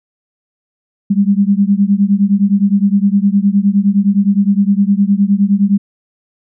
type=beating tone pair; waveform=sine; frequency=196 / 205.7 Hz; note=G3 / G#3; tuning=0 / -16 cents; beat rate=9.7 Hz; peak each=-11 / -12 dBFS; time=1.1-5.78 s; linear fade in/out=10 ms; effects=none

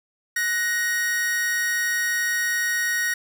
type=tone pair together; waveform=45% pulse; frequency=1480 / 1877.1 Hz; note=F#6 / A#6; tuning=0 / +12 cents; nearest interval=major third; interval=412 cents; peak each=-29 / -22 dBFS; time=0.36-3.14 s; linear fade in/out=5 ms; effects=none

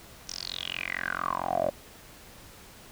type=tone with band-pass filter sweep; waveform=10% pulse; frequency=44.49 Hz; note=F1; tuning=33 cents sharp; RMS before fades=-32 dBFS; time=0.27-1.71 s; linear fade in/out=20 ms; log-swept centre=6000 to 550 Hz; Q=8.7; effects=pink hiss -50 dBFS RMS until 2.91 s

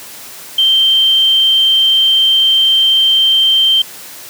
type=tone; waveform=sine; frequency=3136 Hz; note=G7; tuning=in tune; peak=-7 dBFS; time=0.58-3.82 s; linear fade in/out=5 ms; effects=white hiss -32 dBFS RMS until 4.29 s + high-pass 100 Hz 12 dB/octave

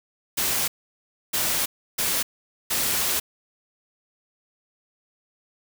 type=noise bursts at uneven times; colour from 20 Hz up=white; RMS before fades=-24 dBFS; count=4; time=0.37-0.68 / 1.33-1.66 / 1.98-2.23 / 2.7-3.2 s; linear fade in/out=10 ms; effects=none

